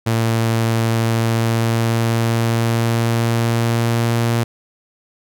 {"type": "tone with pitch glide", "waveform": "sawtooth", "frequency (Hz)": [114, 116.87], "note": ["A#2", "A#2"], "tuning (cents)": [-38, 5], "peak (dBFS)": -11, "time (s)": [0.06, 4.44], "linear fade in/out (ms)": 10, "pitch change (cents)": 43, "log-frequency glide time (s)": [0.89, 4.32], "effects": []}